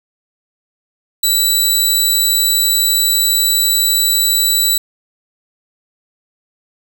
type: tone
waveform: 15% pulse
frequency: 3951 Hz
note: B7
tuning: in tune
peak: -4 dBFS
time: 1.23-4.78 s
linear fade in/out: 5 ms
effects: none